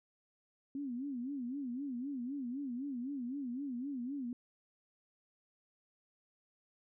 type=tone with vibrato; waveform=sine; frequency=261.6 Hz; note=C4; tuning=in tune; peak=-37 dBFS; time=0.75-4.33 s; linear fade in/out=2 ms; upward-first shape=sine; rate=3.9 Hz; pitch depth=170 cents each way; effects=none